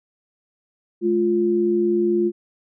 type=tone pair together; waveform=sine; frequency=212.9 / 349.2 Hz; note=G#3 / F4; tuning=+43 / 0 cents; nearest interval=major sixth; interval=857 cents; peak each=-23 / -17 dBFS; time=1.01-2.32 s; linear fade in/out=50 ms; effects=none